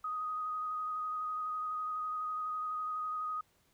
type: tone with vibrato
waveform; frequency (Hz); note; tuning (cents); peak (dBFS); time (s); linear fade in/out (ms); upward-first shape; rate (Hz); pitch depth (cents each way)
sine; 1249; D#6; +6; -34; 0.04-3.41; 5; square; 12; 12
effects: pink hiss -71 dBFS RMS until 3.73 s